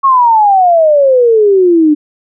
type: exponential sweep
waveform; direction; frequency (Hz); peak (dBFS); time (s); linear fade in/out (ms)
sine; down; 1108.7 to 293.7; -4; 0.03-1.95; 20
effects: none